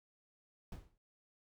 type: noise with exponential decay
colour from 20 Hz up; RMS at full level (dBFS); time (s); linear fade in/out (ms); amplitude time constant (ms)
brown; -42; 0.72-0.98; 2; 55
effects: none